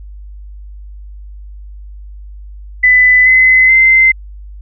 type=tone with pitch steps; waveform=sine; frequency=2000 / 2036 / 2073 Hz; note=B6 / C7 / C7; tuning=+21 / -48 / -17 cents; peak=-4 dBFS; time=2.83-4.12 s; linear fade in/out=10 ms; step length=430 ms; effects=added 50 Hz sine -28 dBFS peak until 4.61 s